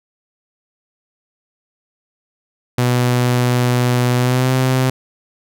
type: tone with pitch glide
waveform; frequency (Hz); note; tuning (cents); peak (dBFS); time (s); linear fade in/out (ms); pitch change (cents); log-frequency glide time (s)
sawtooth; 123.47 to 129.46; B2 to C3; 0 to -18; -9; 2.78-4.9; 5; +82; 4.16-4.51
effects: none